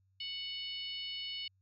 harmonic tone with a mistuned harmonic, 740 Hz, F#5, in tune, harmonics 3 / 4 / 5 / 6 / 7, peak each -49 / -40 / -51 / -45 / -54 dBFS, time 0.2-1.48 s, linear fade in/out 5 ms, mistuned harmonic 6, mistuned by -23 cents, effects added 95 Hz sine -69 dBFS peak until 1.61 s

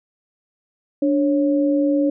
sine tone pair together, 291.8 / 549 Hz, D4 / C#5, -11 / -17 cents, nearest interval major seventh, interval 1094 cents, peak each -16 / -21 dBFS, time 1.02-2.1 s, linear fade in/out 5 ms, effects none

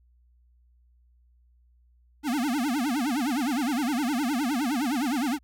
square tone with vibrato, 266.3 Hz, C4, 31 cents sharp, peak -25 dBFS, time 2.23-5.39 s, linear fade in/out 50 ms, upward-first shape sine, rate 9.7 Hz, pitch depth 250 cents each way, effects added 60 Hz sine -58 dBFS peak until 5.43 s

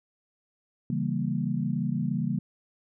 sine chord, C# diminished seventh, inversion none, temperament equal, 138.59 / 164.81 / 196 / 233.1 Hz, C#3 / E3 / G3 / Bb3, 0 / 0 / 0 / 0 cents, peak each -31 dBFS, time 0.9-2.39 s, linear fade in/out 2 ms, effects none

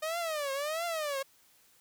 sawtooth tone with vibrato, 611 Hz, D#5, 32 cents flat, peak -28 dBFS, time 0.02-1.23 s, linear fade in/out 10 ms, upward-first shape triangle, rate 1.5 Hz, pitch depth 230 cents each way, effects white hiss -64 dBFS RMS until 1.8 s

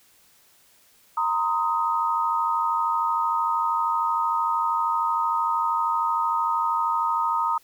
sine tone cluster, 927 / 1020 / 1254 Hz, A#5 / C6 / D#6, -10 / -44 / +13 cents, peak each -24 / -30 / -24 dBFS, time 1.17-7.58 s, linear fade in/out 5 ms, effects white hiss -58 dBFS RMS until 7.63 s

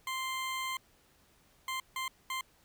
20% pulse tone bursts at uneven times, 1046.5 Hz, C6, in tune, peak -29 dBFS, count 4, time 0.07-0.77 / 1.68-1.8 / 1.96-2.08 / 2.3-2.41 s, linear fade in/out 2 ms, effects pink hiss -66 dBFS RMS until 2.64 s

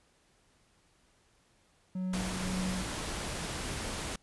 triangle tone with tremolo, 185 Hz, F#3, in tune, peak -29 dBFS, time 1.95-2.83 s, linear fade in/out 5 ms, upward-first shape sine, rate 1.9 Hz, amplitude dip 50%
pink noise, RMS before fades -37 dBFS, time 2.13-4.16 s, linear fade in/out 5 ms
effects pink hiss -68 dBFS RMS until 4.22 s + resampled to 24000 Hz

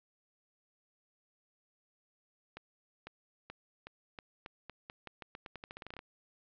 accelerating click train, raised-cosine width 0.3 ms, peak -28 dBFS, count 22, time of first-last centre 2.57-5.991 s, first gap 500 ms, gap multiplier 0.86, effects low-pass 4000 Hz 12 dB/octave

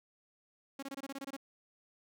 sawtooth tone bursts, 274 Hz, C#4, 20 cents flat, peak -36 dBFS, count 10, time 0.79-1.366 s, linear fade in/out 5 ms, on 36 ms, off 24 ms, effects none

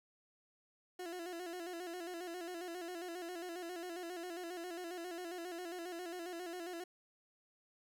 30% pulse tone with vibrato, 349.2 Hz, F4, in tune, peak -40 dBFS, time 0.99-6.84 s, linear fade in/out 5 ms, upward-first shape square, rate 7.4 Hz, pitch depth 67 cents each way, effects 12-bit

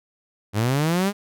sawtooth linear sweep, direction up, 98 to 207.7 Hz, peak -15 dBFS, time 0.53-1.13 s, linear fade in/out 50 ms, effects none

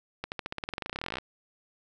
accelerating click train, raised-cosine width 0.3 ms, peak -17 dBFS, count 26, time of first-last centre 0.24-1.185 s, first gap 79 ms, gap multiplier 0.93, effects none

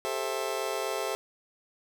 30% pulse chord, A minor seventh, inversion third, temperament just, 396 / 440 / 528 / 660 Hz, G4 / A4 / C5 / E5, +18 / 0 / +16 / +2 cents, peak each -33 dBFS, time 0.05-1.15 s, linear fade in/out 0 ms, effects none

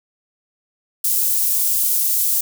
white high-pass noise, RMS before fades -18 dBFS, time 1.04-2.41 s, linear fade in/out 5 ms, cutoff 9100 Hz, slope 12 dB/octave, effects none

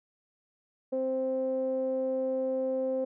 sawtooth tone with low-pass filter, 261.6 Hz, C4, in tune, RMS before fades -30 dBFS, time 0.92-3.05 s, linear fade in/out 10 ms, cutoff 530 Hz, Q 5.9, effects none

